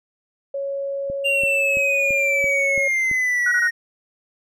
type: tone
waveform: sine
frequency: 554.4 Hz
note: C#5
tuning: in tune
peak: -23 dBFS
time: 0.54-2.88 s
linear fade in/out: 5 ms
type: click train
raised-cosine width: 3 ms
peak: -22 dBFS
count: 7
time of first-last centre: 1.1-3.113 s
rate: 2.98 Hz
type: exponential sweep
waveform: triangle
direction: down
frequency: 2794 to 1856 Hz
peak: -16 dBFS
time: 1.24-3.71 s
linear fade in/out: 20 ms
type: tone bursts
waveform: sine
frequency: 1473 Hz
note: F#6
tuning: 8 cents flat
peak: -18 dBFS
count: 3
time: 3.46-3.676 s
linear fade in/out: 5 ms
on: 58 ms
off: 21 ms
effects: none